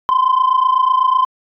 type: tone pair together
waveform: sine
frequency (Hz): 1018.5 / 1046.5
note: C6 / C6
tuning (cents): -47 / 0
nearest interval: unison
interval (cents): 47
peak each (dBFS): -12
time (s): 0.09-1.25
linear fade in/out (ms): 0
effects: tanh soft clip ceiling -7 dBFS